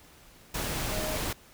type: tone in noise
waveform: sine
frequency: 622.3 Hz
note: D#5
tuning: in tune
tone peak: -35 dBFS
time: 0.91-1.17 s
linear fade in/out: 5 ms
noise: pink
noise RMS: -32 dBFS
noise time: 0.54-1.33 s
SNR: -6 dB
effects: pink hiss -55 dBFS RMS until 1.53 s